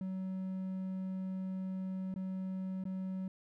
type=tone with dropouts; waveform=triangle; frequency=188.2 Hz; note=F#3; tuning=30 cents sharp; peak=-34 dBFS; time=0.01-3.28 s; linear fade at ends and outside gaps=2 ms; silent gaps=2.141-2.16 / 2.839-2.853 s; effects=none